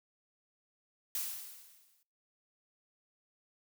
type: noise with exponential decay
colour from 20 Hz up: blue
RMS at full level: -34 dBFS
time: 1.15-2.03 s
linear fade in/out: 2 ms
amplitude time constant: 190 ms
effects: noise-tail reverb RT60 0.5 s tail -24 dB re dry